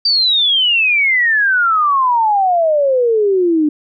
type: exponential sweep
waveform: sine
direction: down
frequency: 4699 to 293.7 Hz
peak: -10 dBFS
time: 0.05-3.69 s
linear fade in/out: 5 ms
effects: none